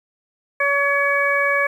harmonic tone, 565 Hz, C#5, 33 cents sharp, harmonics 1 / 2 / 3 / 4, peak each -22 / -23 / -20 / -21 dBFS, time 0.6-1.67 s, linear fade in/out 5 ms, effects 8-bit

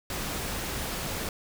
pink noise, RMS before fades -33 dBFS, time 0.1-1.29 s, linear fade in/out 2 ms, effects none

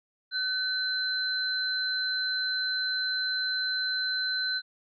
sine tone pair together, 1518 / 4070 Hz, F#6 / C8, +44 / -49 cents, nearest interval octave + perfect fourth, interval 1707 cents, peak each -30 / -29 dBFS, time 0.31-4.62 s, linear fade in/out 50 ms, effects none

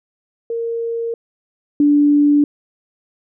sine tone pair in turn, 462.6 / 291.4 Hz, A#4 / D4, -13 / -13 cents, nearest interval minor sixth, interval 800 cents, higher first, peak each -19 / -9 dBFS, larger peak second, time 0.5-1.14 / 1.8-2.44 s, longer neither, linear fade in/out 2 ms, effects none

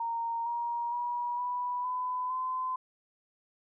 sine tone with pitch steps, 926 / 944.9 / 964.2 / 983.9 / 1004 / 1024.5 Hz, A#5 / A#5 / B5 / B5 / B5 / C6, -12 / +23 / -42 / -7 / +28 / -37 cents, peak -30 dBFS, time 0-2.76 s, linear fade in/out 5 ms, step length 460 ms, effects none

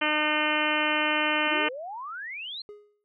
harmonic tone, 303.6 Hz, D#4, 42 cents flat, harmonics 1 / 2 / 3 / 4 / 5 / 6 / 7 / 8 / 9 / 10, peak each -32 / -32 / -32 / -32 / -32 / -32 / -32 / -32 / -32 / -32 dBFS, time 0.01-1.69 s, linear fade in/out 10 ms
sine exponential sweep, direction up, 286.6 to 4282 Hz, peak -34 dBFS, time 1.47-2.62 s, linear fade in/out 5 ms
triangle tone with exponential decay, 415.3 Hz, G#4, in tune, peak -36 dBFS, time 2.69-3.04 s, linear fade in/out 0 ms, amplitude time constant 76 ms
effects none

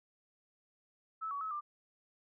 sine tone with pitch steps, 1306 / 1130 / 1288 / 1189 Hz, E6 / C#6 / E6 / D6, -17 / +33 / -41 / +21 cents, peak -36 dBFS, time 1.21-1.61 s, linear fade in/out 20 ms, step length 100 ms, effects none

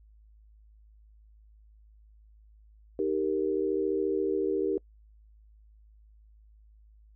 sine chord, Eb major, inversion none, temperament equal, 311.1 / 392 / 466.2 Hz, Eb4 / G4 / Bb4, 0 / 0 / 0 cents, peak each -32 / -28 / -31 dBFS, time 2.99-4.78 s, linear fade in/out 2 ms, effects noise-tail reverb RT60 0.1 s tail -26 dB re dry + added 53 Hz sine -54 dBFS peak until 7.15 s

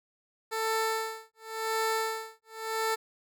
15% pulse tone with tremolo, 444 Hz, A4, 16 cents sharp, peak -20 dBFS, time 0.51-2.96 s, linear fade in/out 20 ms, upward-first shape sine, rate 0.92 Hz, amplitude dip 100%, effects none

